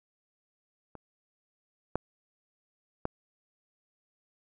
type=clicks; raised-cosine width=1 ms; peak=-30 / -14 / -16 dBFS; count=3; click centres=0.953 / 1.956 / 3.054 s; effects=none